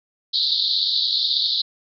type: band-pass noise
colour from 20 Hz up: pink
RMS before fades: -21 dBFS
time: 0.33-1.62 s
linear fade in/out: 10 ms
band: 3600 to 4600 Hz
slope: 96 dB/octave
effects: none